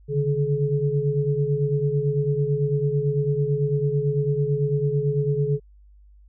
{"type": "tone cluster", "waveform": "sine", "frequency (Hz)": [140, 149, 426.2], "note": ["C#3", "D3", "G#4"], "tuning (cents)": [18, 25, 45], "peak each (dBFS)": -24, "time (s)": [0.08, 5.6], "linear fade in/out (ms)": 50, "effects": ["added 50 Hz sine -48 dBFS peak until 6.28 s"]}